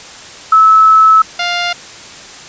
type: tone pair in turn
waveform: sine / 10% pulse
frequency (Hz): 1301 / 701.2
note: E6 / F5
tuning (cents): -23 / +7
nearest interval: major seventh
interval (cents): 1070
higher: first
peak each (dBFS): -3 / -5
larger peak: first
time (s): 0.52-1.22 / 1.39-1.73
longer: first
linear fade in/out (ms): 5
effects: white hiss -32 dBFS RMS until 2.48 s + resampled to 16000 Hz